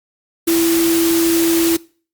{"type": "tone in noise", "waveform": "sine", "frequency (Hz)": 333.2, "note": "E4", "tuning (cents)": 19, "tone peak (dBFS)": -12, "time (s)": [0.47, 1.77], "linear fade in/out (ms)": 10, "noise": "white", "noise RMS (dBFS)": -21, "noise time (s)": [0.47, 1.77], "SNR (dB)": 6, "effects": ["noise-tail reverb RT60 0.4 s tail -22 dB re dry", "Opus 48 kbps"]}